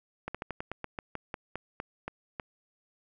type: slowing click train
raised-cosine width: 0.5 ms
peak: -20 dBFS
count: 14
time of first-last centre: 0.28-2.398 s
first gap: 66 ms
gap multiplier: 1.14
effects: none